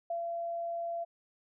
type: tone with ADSR envelope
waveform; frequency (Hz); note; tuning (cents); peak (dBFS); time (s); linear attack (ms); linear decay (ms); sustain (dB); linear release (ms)
sine; 680; F5; -46; -31; 0.1-1.05; 5; 110; -2; 21
effects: none